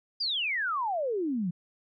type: exponential sweep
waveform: sine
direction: down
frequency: 4978 to 164.81 Hz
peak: -27 dBFS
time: 0.2-1.51 s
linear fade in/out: 10 ms
effects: none